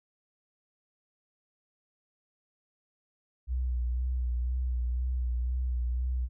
sine tone with vibrato, 61.74 Hz, B1, in tune, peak -27 dBFS, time 3.47-6.29 s, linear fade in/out 50 ms, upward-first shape sine, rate 2 Hz, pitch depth 40 cents each way, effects none

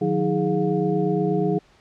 sine tone cluster, 152.9 / 181.2 / 317.6 / 415.1 / 714 Hz, D#3 / F#3 / D#4 / G#4 / F5, -30 / -36 / +36 / -1 / +38 cents, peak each -27 / -24 / -26 / -23 / -30 dBFS, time 0.01-1.59 s, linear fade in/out 10 ms, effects pink hiss -56 dBFS RMS until 1.8 s + low-pass 5000 Hz 12 dB/octave

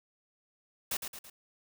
white noise with echo, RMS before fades -33 dBFS, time 0.91-0.97 s, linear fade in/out 5 ms, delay 110 ms, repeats 3, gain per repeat -6 dB, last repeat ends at 1.3 s, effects none

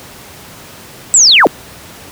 sine linear sweep, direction down, 8030 to 207.7 Hz, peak -3 dBFS, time 1.14-1.47 s, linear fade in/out 0 ms, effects pink hiss -34 dBFS RMS until 2.11 s + high-pass 80 Hz 12 dB/octave

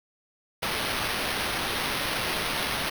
blue noise with sample-and-hold, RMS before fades -29 dBFS, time 0.62-2.9 s, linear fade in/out 10 ms, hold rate 7350 Hz, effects none

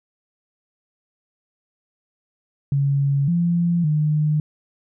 sine tone with pitch steps, 139.9 / 171.8 / 151.7 Hz, C#3 / F3 / D#3, +16 / -28 / -44 cents, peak -16 dBFS, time 2.72-4.4 s, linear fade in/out 2 ms, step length 560 ms, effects none

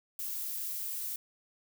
violet noise, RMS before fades -37 dBFS, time 0.19-1.16 s, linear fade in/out 2 ms, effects none

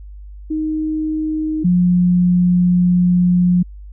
sine tone pair in turn, 311.1 / 178.4 Hz, D#4 / F3, 0 / +37 cents, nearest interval minor seventh, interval 963 cents, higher first, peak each -17 / -10 dBFS, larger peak second, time 0.5-1.64 / 1.64-3.63 s, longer second, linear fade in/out 10 ms, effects added 50 Hz sine -32 dBFS peak until 3.92 s

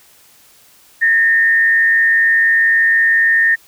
sine tone with frequency modulation, 1826 Hz, A#6, 36 cents flat, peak -9 dBFS, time 1.01-3.56 s, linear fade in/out 20 ms, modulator 123 Hz, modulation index 0.43, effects white hiss -48 dBFS RMS until 3.67 s

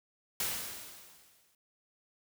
white noise with exponential decay, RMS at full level -32 dBFS, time 0.4-1.55 s, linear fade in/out 2 ms, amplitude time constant 250 ms, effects none

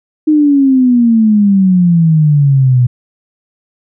sine exponential sweep, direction down, 311.1 to 121.5 Hz, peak -5 dBFS, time 0.27-2.87 s, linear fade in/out 10 ms, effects none

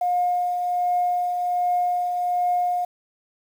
sine tone with tremolo, 714 Hz, F5, 38 cents sharp, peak -17 dBFS, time 0.01-2.85 s, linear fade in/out 5 ms, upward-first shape triangle, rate 1.3 Hz, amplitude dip 45%, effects tanh soft clip ceiling -13 dBFS + 8-bit

